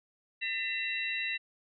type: tone cluster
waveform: sine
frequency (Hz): 1807 / 2013 / 2708 / 3891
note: A6 / B6 / E7 / B7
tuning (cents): +46 / +33 / +46 / -27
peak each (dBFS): -40 / -36 / -34 / -40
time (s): 0.41-1.38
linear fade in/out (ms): 20
effects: none